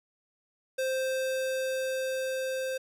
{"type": "tone with level ramp", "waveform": "square", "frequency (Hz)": 523.3, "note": "C5", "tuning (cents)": 0, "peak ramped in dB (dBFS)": [-28, -31], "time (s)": [0.78, 2.78], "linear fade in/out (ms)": 10, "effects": ["resampled to 32000 Hz", "10-bit"]}